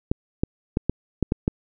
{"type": "clicks", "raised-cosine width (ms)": 3, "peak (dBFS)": -7, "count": 7, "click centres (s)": [0.115, 0.435, 0.771, 0.896, 1.227, 1.321, 1.479], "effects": []}